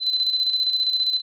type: tone with tremolo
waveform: sine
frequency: 4038 Hz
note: B7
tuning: 38 cents sharp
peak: -17 dBFS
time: 0-1.22 s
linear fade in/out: 50 ms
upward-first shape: square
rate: 15 Hz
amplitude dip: 50%
effects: none